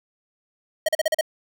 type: tone bursts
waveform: square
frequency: 630 Hz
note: D#5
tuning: 21 cents sharp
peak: -18 dBFS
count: 6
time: 0.86-1.211 s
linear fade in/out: 5 ms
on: 26 ms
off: 39 ms
effects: none